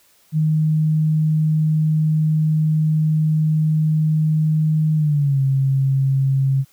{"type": "tone with pitch glide", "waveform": "sine", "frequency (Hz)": [155.56, 135.42], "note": ["D#3", "C#3"], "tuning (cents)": [0, -40], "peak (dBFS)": -14, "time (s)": [0.32, 6.65], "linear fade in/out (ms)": 50, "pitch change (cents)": -240, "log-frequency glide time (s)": [4.96, 5.41], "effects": ["white hiss -56 dBFS RMS until 6.72 s"]}